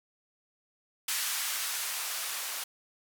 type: noise with band-pass filter sweep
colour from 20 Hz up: violet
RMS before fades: -34 dBFS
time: 1.08-2.64 s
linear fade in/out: 5 ms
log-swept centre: 1400 to 740 Hz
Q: 0.85
effects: none